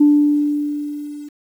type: tone with level ramp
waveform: sine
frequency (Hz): 293.7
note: D4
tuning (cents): 0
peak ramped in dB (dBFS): -6 to -30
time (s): 0-1.29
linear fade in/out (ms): 10
effects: tanh soft clip ceiling -3 dBFS + 8-bit